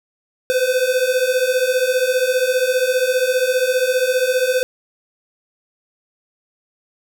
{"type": "beating tone pair", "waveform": "square", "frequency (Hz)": [500, 515], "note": ["B4", "C5"], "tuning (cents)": [21, -28], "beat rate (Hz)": 15, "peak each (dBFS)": [-20, -18], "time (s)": [0.5, 4.63], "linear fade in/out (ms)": 0, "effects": []}